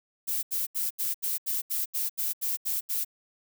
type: noise bursts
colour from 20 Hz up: violet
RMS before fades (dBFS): -29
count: 12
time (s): 0.27-3.048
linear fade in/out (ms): 20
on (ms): 160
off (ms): 78
effects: none